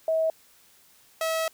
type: tone pair in turn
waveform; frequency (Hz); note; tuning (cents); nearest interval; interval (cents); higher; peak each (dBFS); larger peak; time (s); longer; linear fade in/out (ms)
sine / sawtooth; 643 / 646.4; E5 / E5; -43 / -34; unison; 9; second; -21; neither; 0.08-0.3 / 1.21-1.48; second; 2
effects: white hiss -58 dBFS RMS until 1.53 s

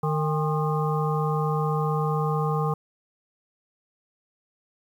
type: harmonic tone with a mistuned harmonic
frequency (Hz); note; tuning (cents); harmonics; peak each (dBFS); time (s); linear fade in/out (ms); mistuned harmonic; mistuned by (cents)
152.6; D#3; -33; 1 / 3 / 5 / 7 / 8; -24 / -29 / -31 / -32 / -33; 0.03-2.74; 5; 5; +85
effects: 9-bit

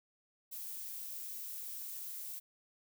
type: noise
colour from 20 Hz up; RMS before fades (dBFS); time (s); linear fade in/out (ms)
violet; -44; 0.51-2.4; 20
effects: none

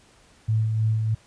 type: tone with tremolo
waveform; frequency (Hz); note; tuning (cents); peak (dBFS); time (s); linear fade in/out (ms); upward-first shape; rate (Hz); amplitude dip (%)
sine; 110; A2; 0; -18; 0.48-1.15; 10; sine; 3.2; 35
effects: pink hiss -56 dBFS RMS until 1.26 s + resampled to 22050 Hz

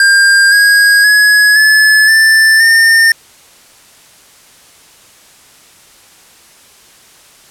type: tone with pitch steps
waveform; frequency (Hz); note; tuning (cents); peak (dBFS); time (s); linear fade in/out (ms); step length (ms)
square; 1601 / 1641.3 / 1682.5 / 1724.9 / 1768.2 / 1812.7; G6 / G#6 / G#6 / A6 / A6 / A#6; +36 / -21 / +22 / -35 / +8 / -49; -5; 0-3.12; 2; 520
effects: white hiss -42 dBFS RMS until 7.5 s + low-pass 11000 Hz 12 dB/octave

